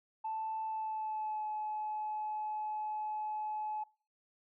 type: tone with pitch glide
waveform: sine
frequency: 880 to 854.5 Hz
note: A5 to G#5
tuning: 0 to +49 cents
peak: -34 dBFS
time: 0.24-3.84 s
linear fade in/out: 10 ms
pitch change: -51 cents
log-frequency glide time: 0.63-1.46 s
effects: noise-tail reverb RT60 0.4 s tail -24 dB re dry + tanh soft clip ceiling -30 dBFS

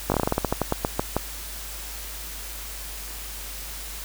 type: slowing click train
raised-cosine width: 1 ms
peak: -7 dBFS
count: 16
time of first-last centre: 0.1-1.166 s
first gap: 19 ms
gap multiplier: 1.17
effects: added 50 Hz sine -38 dBFS peak until 4.04 s + white hiss -37 dBFS RMS until 4.04 s

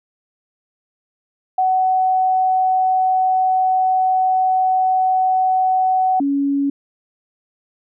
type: tone pair in turn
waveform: sine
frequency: 749 / 280.1 Hz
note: F#5 / C#4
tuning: +21 / +18 cents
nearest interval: octave + perfect fourth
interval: 1703 cents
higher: first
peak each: -13 / -15 dBFS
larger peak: first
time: 1.58-6.2 / 6.2-6.7 s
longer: first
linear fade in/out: 5 ms
effects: none

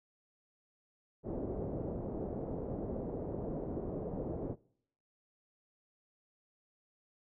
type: low-pass noise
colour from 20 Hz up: white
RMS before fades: -39 dBFS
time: 1.23-4.56 s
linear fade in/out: 50 ms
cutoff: 530 Hz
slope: 24 dB/octave
effects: noise-tail reverb RT60 0.7 s tail -24 dB re dry

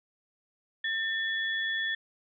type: tone pair together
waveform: sine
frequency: 1794 / 3390 Hz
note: A6 / G#7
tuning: +33 / +35 cents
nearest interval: major seventh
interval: 1102 cents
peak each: -29 / -34 dBFS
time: 0.84-1.95 s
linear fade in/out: 5 ms
effects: none

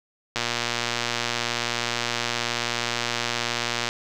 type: click train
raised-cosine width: 0.2 ms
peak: -7 dBFS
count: 421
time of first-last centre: 0.36-3.889 s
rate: 119 Hz
effects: none

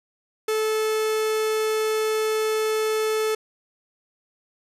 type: tone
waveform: 45% pulse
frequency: 435.3 Hz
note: A4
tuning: 19 cents flat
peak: -21 dBFS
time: 0.48-3.35 s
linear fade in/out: 5 ms
effects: resampled to 32000 Hz + 10-bit

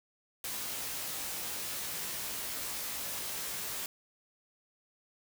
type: noise with comb filter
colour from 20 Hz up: white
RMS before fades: -38 dBFS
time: 0.44-3.86 s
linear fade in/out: 2 ms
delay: 18 ms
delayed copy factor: +0.95
effects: none

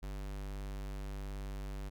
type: tone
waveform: square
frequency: 49.35 Hz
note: G1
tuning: 12 cents sharp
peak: -40 dBFS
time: 0.02-1.9 s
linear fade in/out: 20 ms
effects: none

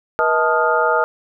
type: tone cluster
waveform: sine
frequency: 480 / 637 / 877 / 1241 / 1408 Hz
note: B4 / D#5 / A5 / D#6 / F6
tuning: -49 / +41 / -6 / -5 / +14 cents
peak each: -20 dBFS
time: 0.19-1.04 s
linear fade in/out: 0 ms
effects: none

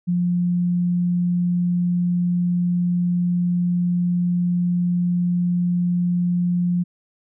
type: tone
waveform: sine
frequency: 176.3 Hz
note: F3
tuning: 17 cents sharp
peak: -17 dBFS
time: 0.07-6.84 s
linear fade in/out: 20 ms
effects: none

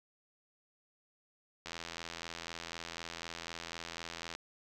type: click train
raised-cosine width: 0.2 ms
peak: -24 dBFS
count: 227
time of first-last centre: 1.66-4.35 s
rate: 84 Hz
effects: none

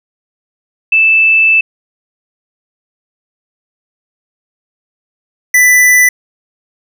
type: tone pair in turn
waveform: sine / square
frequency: 2637 / 1988.1 Hz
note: E7 / B6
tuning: 0 / +11 cents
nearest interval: perfect fourth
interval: 489 cents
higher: first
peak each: -5 dBFS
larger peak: neither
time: 0.92-1.61 / 5.54-6.09 s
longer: first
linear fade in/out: 5 ms
effects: none

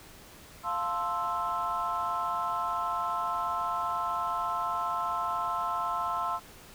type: chord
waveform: sine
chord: F major seventh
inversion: none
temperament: equal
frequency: 698.5 / 880 / 1046.5 / 1318.5 Hz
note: F5 / A5 / C6 / E6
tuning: 0 / 0 / 0 / 0 cents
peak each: -35 / -36 / -31 / -32 dBFS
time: 0.63-6.4 s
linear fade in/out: 50 ms
effects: tanh soft clip ceiling -21 dBFS + pink hiss -51 dBFS RMS until 6.74 s

